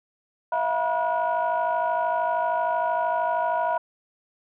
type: tone cluster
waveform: sine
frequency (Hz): 651 / 704 / 966 / 1450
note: E5 / F5 / B5 / F#6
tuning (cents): -22 / +14 / -39 / -35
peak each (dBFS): -26 / -27 / -24 / -33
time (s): 0.52-3.78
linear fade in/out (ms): 5
effects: tanh soft clip ceiling -14 dBFS